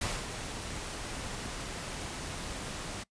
pink noise with ADSR envelope, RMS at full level -32 dBFS, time 0.01-3.04 s, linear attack 6 ms, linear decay 220 ms, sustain -7 dB, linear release 16 ms, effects noise-tail reverb RT60 0.1 s tail -22 dB re dry + resampled to 22050 Hz

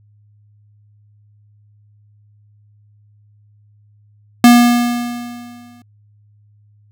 square tone with exponential decay, 240.4 Hz, B3, 46 cents flat, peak -3 dBFS, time 4.44-5.82 s, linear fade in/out 2 ms, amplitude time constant 300 ms, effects added 104 Hz sine -48 dBFS peak until 6.91 s

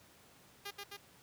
5% pulse tone with echo, 404.1 Hz, G#4, 47 cents flat, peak -30 dBFS, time 0.65-0.71 s, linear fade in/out 10 ms, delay 130 ms, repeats 2, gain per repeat -2 dB, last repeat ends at 0.97 s, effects pink hiss -62 dBFS RMS until 1.22 s + high-pass 80 Hz 12 dB/octave

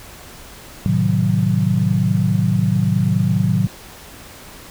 sine chord, A diminished seventh, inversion none, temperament equal, 110 / 130.81 / 155.56 / 185 Hz, A2 / C3 / Eb3 / Gb3, 0 / 0 / 0 / 0 cents, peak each -19 / -21 / -20 / -18 dBFS, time 0.86-3.67 s, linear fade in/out 0 ms, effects pink hiss -39 dBFS RMS until 4.7 s

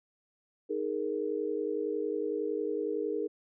sine chord, D# suspended fourth, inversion none, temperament equal, 311.1 / 415.3 / 466.2 Hz, D#4 / G#4 / A#4, 0 / 0 / 0 cents, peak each -36 / -33 / -34 dBFS, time 0.69-3.28 s, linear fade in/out 20 ms, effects none

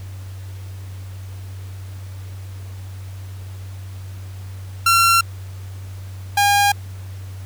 sawtooth tone pair in turn, 1364 / 811 Hz, F6 / G#5, -41 / -41 cents, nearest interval major sixth, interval 900 cents, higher first, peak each -8 / -9 dBFS, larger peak first, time 4.86-5.21 / 6.37-6.72 s, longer neither, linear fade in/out 5 ms, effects added 95 Hz sine -30 dBFS peak until 7.45 s + pink hiss -46 dBFS RMS until 7.45 s

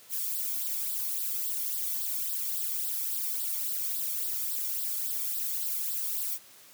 violet noise with flanger, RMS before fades -32 dBFS, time 0.09-6.39 s, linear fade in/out 50 ms, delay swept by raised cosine 0.22 to 0.92 ms, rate 3.6 Hz, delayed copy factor +0.85, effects white hiss -54 dBFS RMS until 6.73 s + high-pass 80 Hz 12 dB/octave

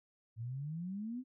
sine exponential sweep, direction up, 109.6 to 263.2 Hz, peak -38 dBFS, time 0.36-1.24 s, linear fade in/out 50 ms, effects none

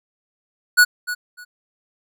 square tone with echo, 1466 Hz, F#6, 16 cents flat, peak -9 dBFS, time 0.77-0.85 s, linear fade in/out 20 ms, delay 300 ms, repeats 2, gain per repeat -14 dB, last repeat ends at 1.45 s, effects none

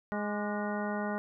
harmonic tone with a mistuned harmonic, 207.7 Hz, G#3, in tune, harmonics 1 / 2 / 3 / 4 / 5 / 6 / 7 / 9, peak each -34 / -40 / -38 / -40 / -44 / -45 / -41 / -45 dBFS, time 0.12-1.18 s, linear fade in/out 0 ms, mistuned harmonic 6, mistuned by -80 cents, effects none

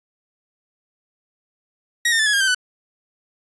sawtooth tone with pitch steps, 1893 / 1820.1 / 1750 / 1682.6 / 1617.8 / 1555.5 / 1495.5 Hz, A#6 / A#6 / A6 / G#6 / G#6 / G6 / F#6, +26 / -42 / -10 / +22 / -46 / -14 / +18 cents, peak -12 dBFS, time 2.05-2.547 s, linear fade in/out 5 ms, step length 71 ms, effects resampled to 24000 Hz

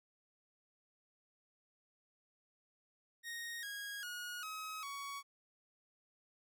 sawtooth tone with pitch steps, 1864.7 / 1642.2 / 1446.2 / 1273.6 / 1121.6 Hz, A#6 / G#6 / F#6 / D#6 / C#6, 0 / -20 / -40 / +40 / +20 cents, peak -39 dBFS, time 3.23-5.23 s, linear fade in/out 50 ms, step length 400 ms, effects none

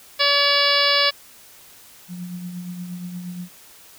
harmonic tone, 570 Hz, C#5, 48 cents sharp, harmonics 1 / 2 / 3 / 4 / 5 / 6 / 7 / 8 / 9, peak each -24 / -24 / -24 / -24 / -24 / -24 / -24 / -24 / -24 dBFS, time 0.19-1.11 s, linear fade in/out 20 ms
sine tone with tremolo, 178.1 Hz, F3, 34 cents sharp, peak -27 dBFS, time 2.08-3.49 s, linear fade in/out 50 ms, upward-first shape triangle, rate 8.5 Hz, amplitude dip 50%
effects white hiss -47 dBFS RMS until 3.98 s

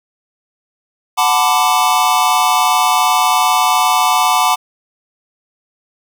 square chord, B minor seventh, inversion second, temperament equal with one note detuned, 740 / 880 / 1002.7 / 1174.7 Hz, F#5 / A5 / B5 / D6, 0 / 0 / +26 / 0 cents, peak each -17 dBFS, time 1.17-4.56 s, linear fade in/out 20 ms, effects none

